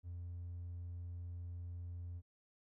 triangle tone, 87.31 Hz, F2, in tune, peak -40 dBFS, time 0.03-2.22 s, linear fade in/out 50 ms, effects tanh soft clip ceiling -39 dBFS

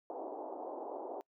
white band-pass noise, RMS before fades -43 dBFS, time 0.1-1.21 s, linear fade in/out 0 ms, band 290 to 880 Hz, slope 48 dB/octave, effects noise-tail reverb RT60 0.1 s tail -25 dB re dry

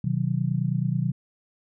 sine chord, B major, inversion none, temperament equal with one note detuned, 126.28 / 155.56 / 185 Hz, B2 / D#3 / F#3, +39 / 0 / 0 cents, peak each -26 / -26 / -28 dBFS, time 0.04-1.12 s, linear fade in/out 5 ms, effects none

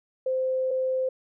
sine tone pair in turn, 519 / 519 Hz, C5 / C5, -14 / -14 cents, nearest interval unison, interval 0 cents, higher neither, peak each -23 dBFS, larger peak neither, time 0.26-0.71 / 0.71-1.09 s, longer first, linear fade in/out 5 ms, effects none

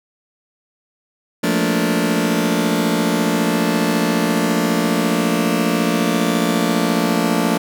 sawtooth chord, Bb major seventh, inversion second, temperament just, 174.81 / 218.5 / 233.1 / 291.4 Hz, F3 / A3 / Bb3 / D4, +2 / -12 / 0 / -13 cents, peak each -17 dBFS, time 1.43-7.58 s, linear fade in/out 10 ms, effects none

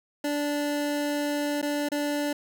25% pulse tone with dropouts, 291.8 Hz, D4, 11 cents flat, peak -22 dBFS, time 0.24-2.33 s, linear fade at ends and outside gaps 5 ms, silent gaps 1.616-1.626 / 1.888-1.917 s, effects none

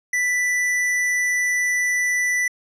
sine tone with tanh clipping, 1979 Hz, B6, 3 cents sharp, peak -20 dBFS, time 0.13-2.48 s, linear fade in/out 5 ms, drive 16 dB, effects low-pass 12000 Hz 12 dB/octave

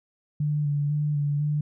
sine tone with vibrato, 146.83 Hz, D3, in tune, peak -22 dBFS, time 0.4-1.61 s, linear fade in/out 5 ms, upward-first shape square, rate 2 Hz, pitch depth 23 cents each way, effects none

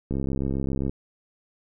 click train, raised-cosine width 3 ms, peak -15 dBFS, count 54, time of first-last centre 0.11-0.895 s, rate 67.5 Hz, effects none

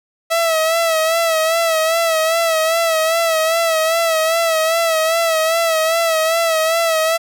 sawtooth tone with vibrato, 652 Hz, E5, 19 cents flat, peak -10 dBFS, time 0.3-7.18 s, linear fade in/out 20 ms, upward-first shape sine, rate 2.5 Hz, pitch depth 53 cents each way, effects none

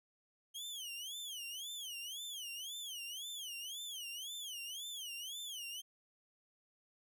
sawtooth tone with vibrato, 3136 Hz, G7, in tune, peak -40 dBFS, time 0.54-5.82 s, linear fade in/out 20 ms, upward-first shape sine, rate 1.9 Hz, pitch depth 220 cents each way, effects none

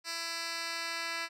10% pulse tone with band-pass filter sweep, 333.2 Hz, E4, 19 cents sharp, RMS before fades -37 dBFS, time 0.04-1.29 s, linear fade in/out 50 ms, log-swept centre 4900 to 3200 Hz, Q 1.3, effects none

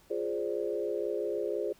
sine chord, D half-diminished seventh, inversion first, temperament equal, 349.2 / 415.3 / 523.3 / 587.3 Hz, F4 / Ab4 / C5 / D5, 0 / 0 / 0 / 0 cents, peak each -36 / -33 / -36 / -38 dBFS, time 0.1-1.73 s, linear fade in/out 10 ms, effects pink hiss -62 dBFS RMS until 1.79 s

